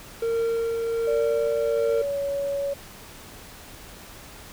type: tone with tremolo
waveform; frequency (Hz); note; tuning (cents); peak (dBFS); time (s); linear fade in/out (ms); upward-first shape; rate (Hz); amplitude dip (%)
triangle; 459.4; A#4; -25; -19; 0.22-2.02; 5; triangle; 1.3; 35
type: tone with pitch glide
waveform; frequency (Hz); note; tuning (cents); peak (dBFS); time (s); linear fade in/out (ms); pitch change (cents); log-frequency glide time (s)
sine; 581 to 561.2; D5 to C#5; -19 to +21; -24; 1.07-2.74; 10; -60; 1.56-2.22
effects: pink hiss -44 dBFS RMS until 4.52 s